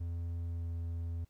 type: tone with pitch glide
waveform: triangle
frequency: 84.9 to 84.17 Hz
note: F2 to E2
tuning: -48 to +37 cents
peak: -33 dBFS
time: 0-1.25 s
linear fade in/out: 10 ms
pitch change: -15 cents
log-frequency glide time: 0.46-0.71 s
effects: pink hiss -75 dBFS RMS until 1.29 s